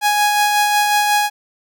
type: tone with tremolo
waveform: sawtooth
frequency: 830.6 Hz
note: G#5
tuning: in tune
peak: -8 dBFS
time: 0.01-1.3 s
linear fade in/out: 50 ms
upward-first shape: sine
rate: 5.5 Hz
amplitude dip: 30%
effects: none